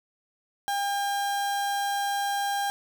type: tone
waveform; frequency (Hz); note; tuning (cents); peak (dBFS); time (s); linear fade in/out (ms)
35% pulse; 803; G5; +41; -24; 0.68-2.7; 0
effects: none

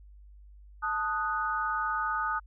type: chord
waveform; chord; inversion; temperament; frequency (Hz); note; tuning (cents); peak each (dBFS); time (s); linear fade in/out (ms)
sine; D# diminished; second; equal; 880 / 1244.5 / 1480; A5 / D#6 / F#6; 0 / 0 / 0; -34 / -30 / -33; 0.82-2.4; 20
effects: added 50 Hz sine -49 dBFS peak until 2.46 s

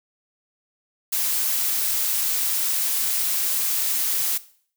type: noise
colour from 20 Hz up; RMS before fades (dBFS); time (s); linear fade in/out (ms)
blue; -23; 1.12-4.38; 10
effects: noise-tail reverb RT60 0.5 s tail -17 dB re dry

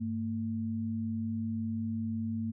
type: tone pair together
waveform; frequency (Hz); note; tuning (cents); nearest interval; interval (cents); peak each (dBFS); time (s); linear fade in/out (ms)
sine; 100.21 / 225.5; G2 / A3; +39 / +43; octave + major second; 1404; -37 / -32; 0-2.52; 20
effects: none

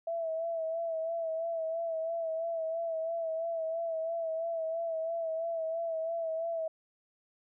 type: tone with vibrato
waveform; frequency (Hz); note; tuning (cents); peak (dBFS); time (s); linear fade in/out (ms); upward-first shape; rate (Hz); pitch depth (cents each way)
sine; 657; E5; -6; -31; 0.07-6.68; 5; sine; 3; 42
effects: none

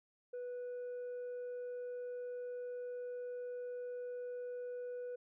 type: tone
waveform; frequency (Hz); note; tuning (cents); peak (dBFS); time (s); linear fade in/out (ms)
sine; 492.1; B4; -6; -38; 0.33-5.16; 10
effects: tanh soft clip ceiling -40 dBFS

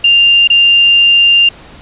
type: tone with dropouts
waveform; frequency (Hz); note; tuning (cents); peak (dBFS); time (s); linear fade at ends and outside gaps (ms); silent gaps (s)
sine; 2794; F7; 0; -4; 0.04-1.49; 5; 0.475-0.5
effects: pink hiss -36 dBFS RMS until 1.81 s + resampled to 8000 Hz

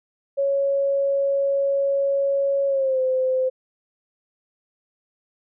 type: tone with pitch glide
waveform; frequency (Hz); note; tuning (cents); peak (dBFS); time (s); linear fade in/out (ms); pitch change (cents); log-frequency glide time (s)
sine; 554.4 to 517.3; C#5 to C5; 0 to -20; -18; 0.37-3.5; 20; -120; 2.67-3
effects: none

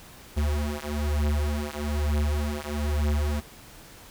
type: beating tone pair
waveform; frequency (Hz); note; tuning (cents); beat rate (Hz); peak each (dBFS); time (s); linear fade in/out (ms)
square; 73.42 / 74.52; D2 / D2; 0 / +26; 1.1; -28; 0.36-3.41; 20
effects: pink hiss -48 dBFS RMS until 4.1 s

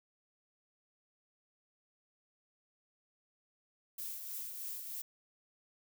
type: noise with tremolo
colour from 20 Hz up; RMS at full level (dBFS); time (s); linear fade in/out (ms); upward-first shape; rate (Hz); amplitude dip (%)
violet; -41; 3.98-5.02; 5; triangle; 3.2; 45
effects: none

